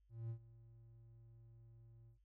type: tone with ADSR envelope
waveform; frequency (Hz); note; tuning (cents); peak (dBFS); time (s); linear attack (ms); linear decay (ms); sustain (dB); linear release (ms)
triangle; 114.7; A#2; -28; -39; 0.09-2.19; 210; 83; -19; 110
effects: noise-tail reverb RT60 0.1 s tail -26 dB re dry + added 50 Hz sine -70 dBFS peak until 2.24 s